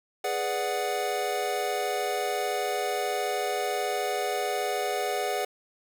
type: chord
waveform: square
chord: G# half-diminished seventh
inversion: none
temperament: equal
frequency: 415.3 / 493.9 / 587.3 / 740 Hz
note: G#4 / B4 / D5 / F#5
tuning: 0 / 0 / 0 / 0 cents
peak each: -33 / -35 / -35 / -31 dBFS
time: 0.24-5.45 s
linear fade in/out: 5 ms
effects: none